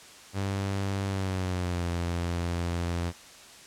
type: tone with pitch glide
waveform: sawtooth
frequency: 98 to 86.31 Hz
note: G2 to F2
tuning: 0 to -20 cents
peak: -24 dBFS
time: 0.33-3.13 s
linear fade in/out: 50 ms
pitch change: -220 cents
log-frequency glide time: 1.07-1.87 s
effects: white hiss -49 dBFS RMS until 3.66 s + low-pass 8000 Hz 12 dB/octave